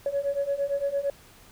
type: beating tone pair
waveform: sine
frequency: 556 / 564.8 Hz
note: C#5 / C#5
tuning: +5 / +32 cents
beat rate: 8.8 Hz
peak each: -28 / -26 dBFS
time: 0.06-1.1 s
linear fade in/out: 2 ms
effects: tanh soft clip ceiling -19 dBFS + pink hiss -53 dBFS RMS until 1.51 s